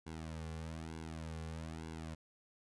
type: tone with flanger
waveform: sawtooth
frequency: 80.3 Hz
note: E2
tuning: 45 cents flat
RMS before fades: -45 dBFS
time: 0.06-2.15 s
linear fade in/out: 10 ms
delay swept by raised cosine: 1.6 to 3.2 ms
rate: 1.1 Hz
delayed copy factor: -0.9
effects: resampled to 24000 Hz